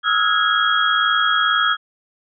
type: tone cluster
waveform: sine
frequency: 1269 / 1329 / 1431 / 1654 / 3287 Hz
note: D#6 / E6 / F6 / G#6 / G#7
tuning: +34 / +14 / +42 / -8 / -19 cents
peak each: -21 dBFS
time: 0.03-1.77 s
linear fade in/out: 50 ms
effects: none